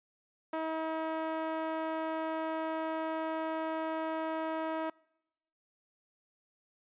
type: tone with band-pass filter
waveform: sawtooth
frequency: 319.6 Hz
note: D#4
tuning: 47 cents sharp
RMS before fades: -35 dBFS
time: 0.53-4.9 s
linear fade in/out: 5 ms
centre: 840 Hz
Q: 1.1
effects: noise-tail reverb RT60 0.9 s tail -26 dB re dry + resampled to 8000 Hz